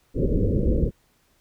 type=low-pass noise; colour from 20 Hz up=pink; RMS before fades=-21 dBFS; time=0.14-0.91 s; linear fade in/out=50 ms; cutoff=550 Hz; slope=96 dB/octave; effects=pink hiss -64 dBFS RMS until 1.4 s